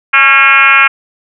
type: tone with frequency modulation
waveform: sine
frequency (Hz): 1900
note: A#6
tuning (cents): +33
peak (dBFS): -3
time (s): 0.13-0.88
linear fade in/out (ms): 10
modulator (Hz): 265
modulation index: 2.8
effects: none